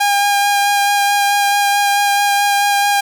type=tone with vibrato; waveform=sawtooth; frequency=809 Hz; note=G#5; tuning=46 cents flat; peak=-8 dBFS; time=0-3.01 s; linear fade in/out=10 ms; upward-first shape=sine; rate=4.6 Hz; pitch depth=12 cents each way; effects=none